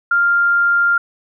sine tone, 1396.9 Hz, F6, in tune, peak -11 dBFS, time 0.11-0.98 s, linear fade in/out 5 ms, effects none

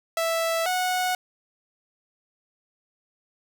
sawtooth tone pair in turn, 659.3 / 733.4 Hz, E5 / F#5, 0 / -15 cents, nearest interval major second, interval 185 cents, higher second, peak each -19 / -19 dBFS, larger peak neither, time 0.17-0.66 / 0.66-1.15 s, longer neither, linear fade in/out 2 ms, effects none

